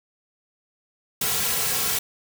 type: noise with comb filter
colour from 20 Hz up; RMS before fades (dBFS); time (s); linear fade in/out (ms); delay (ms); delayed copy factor
white; -24; 1.21-1.99; 5; 3.3; -0.8
effects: none